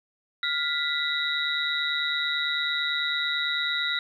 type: tone cluster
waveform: sine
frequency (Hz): 1408 / 1979 / 3759 / 3908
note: F6 / B6 / A#7 / B7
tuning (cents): +14 / +3 / +14 / -19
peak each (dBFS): -30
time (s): 0.43-3.99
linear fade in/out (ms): 2
effects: 10-bit